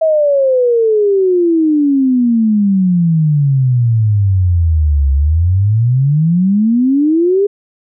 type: exponential two-way sweep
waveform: sine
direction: down then up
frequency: 650 to 67.4 to 413.5 Hz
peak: -8 dBFS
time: 0.01-7.47 s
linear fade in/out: 10 ms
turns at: 5.12 s
effects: none